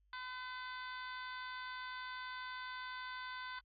harmonic tone, 507 Hz, B4, 45 cents sharp, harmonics 2 / 3 / 4 / 5 / 6 / 7 / 8 / 9, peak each -47 / -47 / -53 / -61 / -62 / -54 / -61 / -59 dBFS, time 0.13-3.59 s, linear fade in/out 2 ms, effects added 50 Hz sine -70 dBFS peak until 3.64 s + AAC 32 kbps

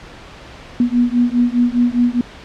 sine beating tone pair, 240 / 244.9 Hz, B3 / B3, -49 / -14 cents, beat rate 4.9 Hz, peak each -15 dBFS, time 0.8-2.21 s, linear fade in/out 2 ms, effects pink hiss -37 dBFS RMS until 2.44 s + low-pass 4000 Hz 12 dB/octave

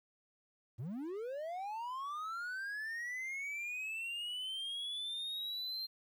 triangle linear sweep, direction up, 99.2 to 4186 Hz, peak -37 dBFS, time 0.78-5.87 s, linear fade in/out 20 ms, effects 12-bit

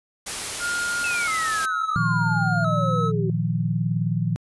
white noise, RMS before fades -29 dBFS, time 0.26-1.66 s, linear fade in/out 10 ms
triangle tone with vibrato, 1352 Hz, E6, 43 cents sharp, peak -22 dBFS, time 0.59-3.12 s, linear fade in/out 50 ms, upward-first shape square, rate 0.73 Hz, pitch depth 78 cents each way
sine exponential sweep, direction down, 2663 to 370 Hz, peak -26 dBFS, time 1.04-3.3 s, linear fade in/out 2 ms
sine chord, Bb suspended fourth, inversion none, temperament just, 116.54 / 155.39 / 174.81 Hz, Bb2 / Eb3 / F3, 0 / -2 / +2 cents, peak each -25 dBFS, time 1.96-4.36 s, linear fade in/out 0 ms
effects resampled to 24000 Hz

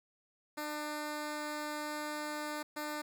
10% pulse tone bursts at uneven times, 299.9 Hz, D4, 36 cents sharp, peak -29 dBFS, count 2, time 0.57-2.63 / 2.76-3.02 s, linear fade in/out 10 ms, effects none

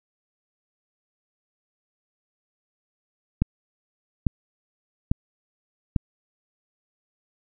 click train, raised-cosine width 5 ms, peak -7 dBFS, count 4, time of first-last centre 3.42-5.962 s, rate 1.18 Hz, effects none

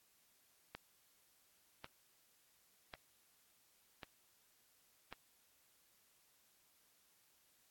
click train, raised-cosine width 0.3 ms, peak -29 dBFS, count 5, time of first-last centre 0.75-5.126 s, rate 0.914 Hz, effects white hiss -73 dBFS RMS until 7.7 s + AAC 64 kbps

